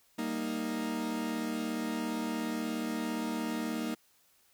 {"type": "chord", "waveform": "40% pulse", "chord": "Eb major", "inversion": "first", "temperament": "equal", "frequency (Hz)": [196, 233.1, 311.1], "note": ["G3", "Bb3", "Eb4"], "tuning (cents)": [0, 0, 0], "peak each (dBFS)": [-40, -34, -36], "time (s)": [0.18, 3.95], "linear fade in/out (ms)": 10, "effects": ["white hiss -67 dBFS RMS until 4.53 s"]}